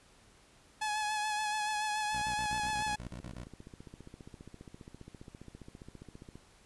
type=tone with vibrato; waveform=sawtooth; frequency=849 Hz; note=G#5; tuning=38 cents sharp; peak=-28 dBFS; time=0.81-2.96 s; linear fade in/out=10 ms; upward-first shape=sine; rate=7 Hz; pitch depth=28 cents each way
type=tone bursts; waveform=15% pulse; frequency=61.2 Hz; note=B1; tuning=15 cents flat; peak=-36 dBFS; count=11; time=2.13-3.446 s; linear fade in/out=10 ms; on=96 ms; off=26 ms
type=click train; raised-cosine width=3 ms; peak=-35 dBFS; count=58; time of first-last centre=2.53-6.356 s; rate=14.9 Hz
effects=pink hiss -62 dBFS RMS until 6.65 s + resampled to 24000 Hz